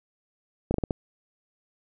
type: slowing click train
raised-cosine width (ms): 2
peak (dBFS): -12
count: 5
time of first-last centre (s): 0.71-0.908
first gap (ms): 32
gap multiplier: 1.3
effects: none